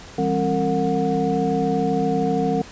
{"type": "tone cluster", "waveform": "sine", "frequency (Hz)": [165.4, 198.3, 266.2, 455.6, 729], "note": ["E3", "G3", "C4", "A#4", "F#5"], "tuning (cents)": [6, 20, 30, -40, -26], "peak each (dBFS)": [-26, -25, -24, -23, -25], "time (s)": [0.18, 2.62], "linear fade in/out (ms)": 5, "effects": ["pink hiss -41 dBFS RMS until 2.71 s", "resampled to 16000 Hz"]}